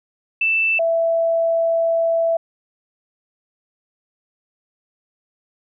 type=tone pair in turn; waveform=sine; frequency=2653 / 663.2 Hz; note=E7 / E5; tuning=+10 / +10 cents; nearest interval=2 octaves; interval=2400 cents; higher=first; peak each=-15 dBFS; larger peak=neither; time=0.41-0.79 / 0.79-2.37 s; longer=second; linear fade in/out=5 ms; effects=none